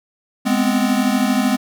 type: tone cluster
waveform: square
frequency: 207.8 / 247.6 / 260.4 Hz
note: G#3 / B3 / C4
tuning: +1 / +5 / -8 cents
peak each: -20 dBFS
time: 0.45-1.57 s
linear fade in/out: 20 ms
effects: none